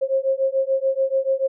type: beating tone pair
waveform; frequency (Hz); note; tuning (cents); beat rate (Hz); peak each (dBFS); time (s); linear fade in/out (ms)
sine; 532 / 538.9; C5 / C#5; +29 / -49; 6.9; -21; 0.01-1.48; 20
effects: none